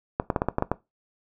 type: clicks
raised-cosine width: 1 ms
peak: -8 dBFS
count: 8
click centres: 0.199 / 0.302 / 0.362 / 0.419 / 0.486 / 0.584 / 0.624 / 0.716 s
effects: noise-tail reverb RT60 0.2 s tail -18 dB re dry